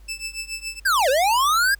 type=tone with tremolo; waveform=20% pulse; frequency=2637 Hz; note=E7; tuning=in tune; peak=-21 dBFS; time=0.08-0.8 s; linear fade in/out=10 ms; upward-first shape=triangle; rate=7.1 Hz; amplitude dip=95%
type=linear two-way sweep; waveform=square; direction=down then up; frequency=1661.2 to 493.9 to 1661.2 Hz; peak=-17 dBFS; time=0.85-1.75 s; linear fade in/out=10 ms; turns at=1.09 s
effects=added 50 Hz sine -43 dBFS peak until 1.79 s + pink hiss -59 dBFS RMS until 1.79 s

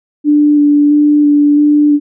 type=tone with vibrato; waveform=sine; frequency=293.7 Hz; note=D4; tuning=in tune; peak=-5 dBFS; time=0.24-2 s; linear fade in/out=50 ms; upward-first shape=square; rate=1.5 Hz; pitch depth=11 cents each way; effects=none

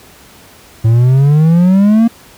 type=exponential sweep; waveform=triangle; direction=up; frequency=110 to 234.6 Hz; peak=-3 dBFS; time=0.84-2.08 s; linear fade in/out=10 ms; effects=pink hiss -40 dBFS RMS until 2.37 s + high-pass 60 Hz 12 dB/octave

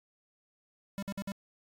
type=tone bursts; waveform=square; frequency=198.1 Hz; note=G3; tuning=18 cents sharp; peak=-35 dBFS; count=4; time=0.98-1.319 s; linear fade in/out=0 ms; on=45 ms; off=53 ms; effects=AAC 64 kbps

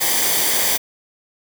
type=noise with comb filter; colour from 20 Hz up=white; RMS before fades=-18 dBFS; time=0-0.78 s; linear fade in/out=20 ms; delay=0.74 ms; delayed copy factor=-0.6; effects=none

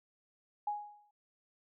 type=tone with exponential decay; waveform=sine; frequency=830.6 Hz; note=G#5; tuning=in tune; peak=-30 dBFS; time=0.67-1.11 s; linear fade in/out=5 ms; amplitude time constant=94 ms; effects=none

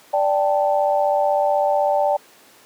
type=chord; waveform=sine; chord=D suspended fourth; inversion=none; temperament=equal; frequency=587.3 / 784 / 880 Hz; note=D5 / G5 / A5; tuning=0 / 0 / 0 cents; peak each=-18 / -20 / -23 dBFS; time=0.13-2.17 s; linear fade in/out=10 ms; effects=pink hiss -49 dBFS RMS until 2.65 s + high-pass 300 Hz 12 dB/octave

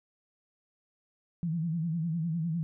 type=tone with vibrato; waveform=sine; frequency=164.81 Hz; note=E3; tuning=in tune; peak=-28 dBFS; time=1.43-2.63 s; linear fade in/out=0 ms; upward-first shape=sine; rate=9.9 Hz; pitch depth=100 cents each way; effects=none

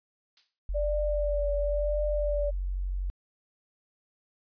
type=noise with exponential decay; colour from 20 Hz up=violet; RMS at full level=-41 dBFS; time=0.37-0.59 s; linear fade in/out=1 ms; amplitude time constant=46 ms
type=tone; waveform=sine; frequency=46.25 Hz; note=F#1; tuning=in tune; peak=-28 dBFS; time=0.69-3.1 s; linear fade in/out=0 ms
type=tone with vibrato; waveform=sine; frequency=587.3 Hz; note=D5; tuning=in tune; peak=-27 dBFS; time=0.74-2.51 s; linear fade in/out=20 ms; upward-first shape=triangle; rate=0.96 Hz; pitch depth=30 cents each way
effects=resampled to 11025 Hz

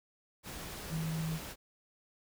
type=tone in noise; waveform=sine; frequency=160.6 Hz; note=E3; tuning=45 cents flat; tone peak=-33 dBFS; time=0.89-1.4 s; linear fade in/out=50 ms; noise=pink; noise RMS=-44 dBFS; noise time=0.43-1.56 s; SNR=+8 dB; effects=none

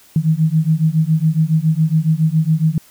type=beating tone pair; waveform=sine; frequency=155.1 / 162.3 Hz; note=D#3 / E3; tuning=-5 / -27 cents; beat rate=7.2 Hz; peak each=-15 dBFS; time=0.16-2.78 s; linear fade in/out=2 ms; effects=white hiss -48 dBFS RMS until 2.9 s

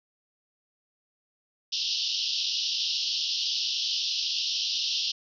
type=band-pass noise; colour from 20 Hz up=white; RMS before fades=-29 dBFS; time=1.72-5.12 s; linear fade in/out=10 ms; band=2800 to 5600 Hz; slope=96 dB/octave; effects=none

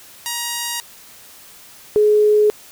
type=tone pair in turn; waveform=5% pulse / sine; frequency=947 / 421.8 Hz; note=A#5 / G#4; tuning=+27 / +27 cents; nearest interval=octave + major second; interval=1400 cents; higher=first; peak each=-10 dBFS; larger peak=neither; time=0.26-0.8 / 1.96-2.5 s; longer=neither; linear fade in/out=0 ms; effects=white hiss -43 dBFS RMS until 2.71 s

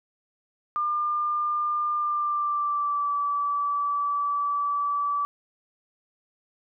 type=tone with pitch glide; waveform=sine; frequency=1200 to 1153.8 Hz; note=D6 to D6; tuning=+37 to -31 cents; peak=-23 dBFS; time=0.76-5.25 s; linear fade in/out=0 ms; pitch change=-68 cents; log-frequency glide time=1.96-3.13 s; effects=none

